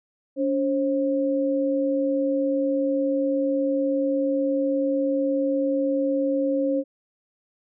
sine tone pair together, 283.7 / 535 Hz, C#4 / C5, +40 / +38 cents, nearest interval major seventh, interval 1098 cents, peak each -23 dBFS, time 0.36-6.84 s, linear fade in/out 50 ms, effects none

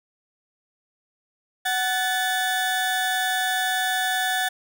30% pulse tone pair together, 745 / 1742 Hz, F#5 / A6, +12 / -18 cents, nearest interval octave + minor third, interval 1470 cents, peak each -22 dBFS, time 1.65-4.49 s, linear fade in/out 10 ms, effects none

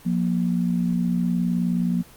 sine tone pair together, 177.1 / 236.4 Hz, F3 / A#3, +24 / +24 cents, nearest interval perfect fourth, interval 500 cents, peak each -21 / -24 dBFS, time 0.05-2.03 s, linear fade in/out 20 ms, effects pink hiss -48 dBFS RMS until 2.16 s + Opus 24 kbps

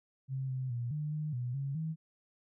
sine tone with pitch steps, 133.1 / 129.9 / 120 / 150.4 / 152.5 / 123.2 / 138.1 / 159.4 Hz, C3 / C3 / B2 / D3 / D#3 / B2 / C#3 / D#3, +30 / -12 / -49 / +42 / -34 / -4 / -6 / +42 cents, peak -33 dBFS, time 0.28-1.96 s, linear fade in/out 50 ms, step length 210 ms, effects none

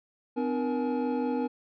triangle tone cluster, 254.8 / 300 / 472.2 / 846 Hz, C4 / D4 / A#4 / G#5, -46 / +37 / +22 / +32 cents, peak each -27 / -33 / -30 / -34 dBFS, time 0.36-1.48 s, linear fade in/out 20 ms, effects resampled to 11025 Hz

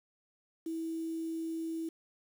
sine tone with quantisation, 326 Hz, E4, 19 cents flat, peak -34 dBFS, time 0.66-1.89 s, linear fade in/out 5 ms, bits 9, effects none

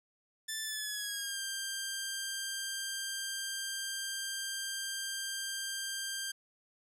10% pulse tone with pitch glide, 1760 to 1586.2 Hz, A6 to G6, 0 to +20 cents, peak -27 dBFS, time 0.48-6.32 s, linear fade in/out 10 ms, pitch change -180 cents, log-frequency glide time 0.63-1.41 s, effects none

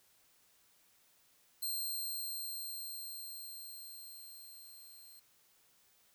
5% pulse tone with level ramp, 4172 Hz, C8, 6 cents flat, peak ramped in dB -28 to -48 dBFS, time 1.62-5.2 s, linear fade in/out 10 ms, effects white hiss -69 dBFS RMS until 6.14 s

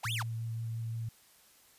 45% pulse linear two-way sweep, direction up then down, 591 to 3659 to 591 Hz, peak -34 dBFS, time 0.03-0.23 s, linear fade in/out 10 ms, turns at 0.13 s
sine tone with vibrato, 114.1 Hz, A#2, 37 cents flat, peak -34 dBFS, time 0.05-1.09 s, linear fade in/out 5 ms, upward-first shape sine, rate 5.7 Hz, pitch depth 11 cents each way
effects white hiss -62 dBFS RMS until 1.78 s + resampled to 32000 Hz

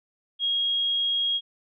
sine tone, 3277 Hz, G#7, 24 cents flat, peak -22 dBFS, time 0.39-1.41 s, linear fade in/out 50 ms, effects none

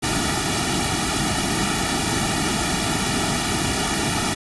pink noise with comb filter, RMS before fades -22 dBFS, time 0.02-4.35 s, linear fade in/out 20 ms, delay 1.9 ms, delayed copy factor -1, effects resampled to 24000 Hz

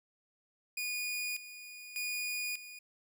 sawtooth tone with tremolo, 2454 Hz, D#7, 25 cents flat, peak -31 dBFS, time 0.77-2.79 s, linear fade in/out 5 ms, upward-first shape square, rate 0.84 Hz, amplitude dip 75%, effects 12-bit

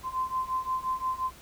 sine beating tone pair, 1032 / 1037.7 Hz, C6 / C6, -24 / -15 cents, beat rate 5.7 Hz, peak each -32 / -30 dBFS, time 0.03-1.31 s, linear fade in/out 50 ms, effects added 60 Hz sine -54 dBFS peak until 1.41 s + pink hiss -51 dBFS RMS until 1.41 s

